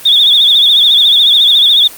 sine tone with vibrato, 3520 Hz, A7, in tune, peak -4 dBFS, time 0.05-1.88 s, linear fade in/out 10 ms, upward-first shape triangle, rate 14 Hz, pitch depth 120 cents each way, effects white hiss -31 dBFS RMS until 1.97 s + Opus 32 kbps

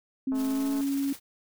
sine tone with pitch glide, 265.2 to 276.9 Hz, C4 to C#4, +23 to -2 cents, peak -25 dBFS, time 0.27-1.13 s, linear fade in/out 5 ms, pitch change +75 cents, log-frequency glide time 0.41-0.74 s
click train, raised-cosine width 1 ms, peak -29 dBFS, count 106, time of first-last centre 0.32-0.808 s, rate 215 Hz
white noise with tremolo, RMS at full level -42 dBFS, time 0.34-1.2 s, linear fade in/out 50 ms, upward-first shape square, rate 19 Hz, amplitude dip 30%
effects none

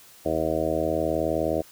harmonic tone with a mistuned harmonic, 79.7 Hz, D#2, 42 cents sharp, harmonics 1 / 2 / 3 / 4 / 5 / 6 / 7 / 8 / 9, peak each -35 / -36 / -36 / -29 / -32 / -31 / -29 / -28 / -35 dBFS, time 0.25-1.62 s, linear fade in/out 10 ms, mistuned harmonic 1, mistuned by -16 cents, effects white hiss -51 dBFS RMS until 1.71 s

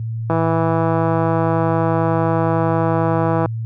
click train, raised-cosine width 1 ms, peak -5 dBFS, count 519, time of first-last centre 0.3-3.459 s, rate 164 Hz, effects added 113 Hz sine -21 dBFS peak until 3.65 s + high-pass 60 Hz 12 dB/octave

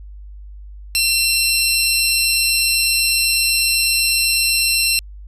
20% pulse tone pair together, 2708 / 4126 Hz, E7 / C8, +46 / -25 cents, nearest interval perfect fifth, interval 729 cents, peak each -12 dBFS, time 0.95-4.99 s, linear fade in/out 0 ms, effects added 50 Hz sine -33 dBFS peak until 5.27 s + resampled to 32000 Hz

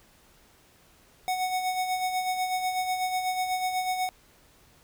square tone with tremolo, 740 Hz, F#5, in tune, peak -25 dBFS, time 1.28-4.09 s, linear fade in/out 0 ms, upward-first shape sine, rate 8.1 Hz, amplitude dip 50%, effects pink hiss -59 dBFS RMS until 4.83 s

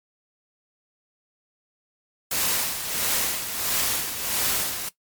white noise with tremolo, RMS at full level -23 dBFS, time 2.31-4.89 s, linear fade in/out 5 ms, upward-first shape sine, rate 1.5 Hz, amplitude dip 60%, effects noise-tail reverb RT60 0.1 s tail -17 dB re dry + MP3 96 kbps

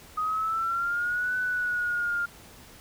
sine linear two-way sweep, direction up then down, 1243 to 1500 to 1400 Hz, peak -25 dBFS, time 0.17-2.26 s, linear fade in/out 10 ms, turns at 1.37 s, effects pink hiss -50 dBFS RMS until 2.8 s

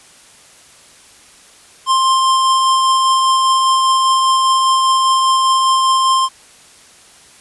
square tone with tremolo, 1053 Hz, C6, 11 cents sharp, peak -10 dBFS, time 1.86-6.29 s, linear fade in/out 50 ms, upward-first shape triangle, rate 5 Hz, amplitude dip 25%, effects white hiss -44 dBFS RMS until 7.4 s + resampled to 24000 Hz

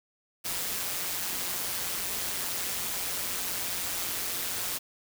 white noise with amplitude modulation, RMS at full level -30 dBFS, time 0.44-4.79 s, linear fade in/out 20 ms, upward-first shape sine, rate 181 Hz, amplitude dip 55%, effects none

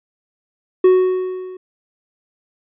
triangle tone with level ramp, 370 Hz, F#4, in tune, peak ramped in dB -4 to -29 dBFS, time 0.84-1.57 s, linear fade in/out 5 ms, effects resampled to 8000 Hz

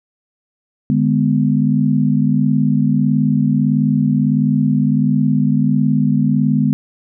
sine chord, G# diminished, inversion second, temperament just, 149.51 / 207.7 / 249.2 Hz, D3 / G#3 / B3, +31 / 0 / +16 cents, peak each -16 dBFS, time 0.9-6.73 s, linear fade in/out 0 ms, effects none

